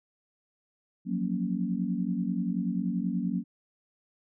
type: chord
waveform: sine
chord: Gb major seventh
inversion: third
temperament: equal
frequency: 174.61 / 185 / 233.1 / 277.2 Hz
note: F3 / Gb3 / Bb3 / Db4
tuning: 0 / 0 / 0 / 0 cents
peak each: -35 / -30 / -32 / -35 dBFS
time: 1.05-3.44 s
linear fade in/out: 50 ms
effects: none